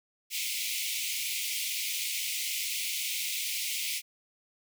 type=high-pass noise; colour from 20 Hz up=pink; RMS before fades=-33 dBFS; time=0.3-4.02 s; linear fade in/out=50 ms; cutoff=2100 Hz; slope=96 dB/octave; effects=none